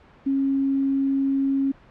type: tone with quantisation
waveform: sine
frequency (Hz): 272.6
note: C#4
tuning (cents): -29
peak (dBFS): -19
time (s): 0.26-1.72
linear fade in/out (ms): 10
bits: 8
effects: pink hiss -51 dBFS RMS until 1.9 s + low-pass 2000 Hz 12 dB/octave